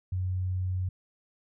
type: tone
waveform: sine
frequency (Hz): 92.2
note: F#2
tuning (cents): -6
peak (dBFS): -27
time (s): 0.12-0.89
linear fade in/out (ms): 5
effects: none